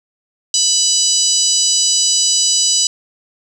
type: harmonic tone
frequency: 990 Hz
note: B5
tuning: 4 cents sharp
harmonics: 3 / 4 / 5 / 6 / 7 / 8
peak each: -22 / -20 / -17 / -18 / -22 / -17 dBFS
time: 0.54-2.87 s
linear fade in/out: 2 ms
effects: 7-bit